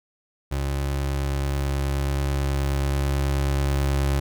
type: tone with level ramp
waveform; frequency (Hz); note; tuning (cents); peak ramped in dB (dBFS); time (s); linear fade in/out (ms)
30% pulse; 69.3; C#2; 0; -21 to -17; 0.51-4.2; 10
effects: none